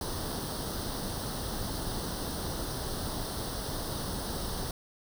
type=noise with comb filter; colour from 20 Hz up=pink; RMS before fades=-35 dBFS; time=0.01-4.71 s; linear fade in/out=2 ms; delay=0.21 ms; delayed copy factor=+0.8; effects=none